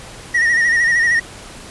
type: tone with vibrato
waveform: triangle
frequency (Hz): 1878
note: A#6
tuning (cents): +12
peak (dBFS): -10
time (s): 0.34-1.2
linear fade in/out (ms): 10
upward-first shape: sine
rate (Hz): 13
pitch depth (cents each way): 58
effects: pink hiss -36 dBFS RMS until 1.7 s + resampled to 24000 Hz